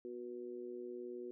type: tone with amplitude modulation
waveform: sine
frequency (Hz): 365.4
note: F#4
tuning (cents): -22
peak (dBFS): -39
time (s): 0.05-1.31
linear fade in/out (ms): 0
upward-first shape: sine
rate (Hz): 119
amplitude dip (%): 90
effects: none